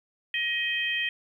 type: harmonic tone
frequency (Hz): 630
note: D#5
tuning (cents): +21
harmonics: 3 / 4 / 5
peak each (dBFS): -29 / -30 / -31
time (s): 0.34-1.09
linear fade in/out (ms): 2
effects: 10-bit